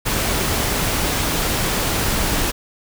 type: noise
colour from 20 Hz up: pink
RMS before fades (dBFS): -20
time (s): 0.05-2.52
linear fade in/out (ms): 20
effects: none